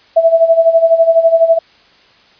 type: tone with tremolo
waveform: sine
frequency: 659.3 Hz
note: E5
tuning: in tune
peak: -3 dBFS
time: 0.16-1.59 s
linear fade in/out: 10 ms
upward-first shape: sine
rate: 12 Hz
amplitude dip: 75%
effects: white hiss -47 dBFS RMS until 2.39 s + resampled to 11025 Hz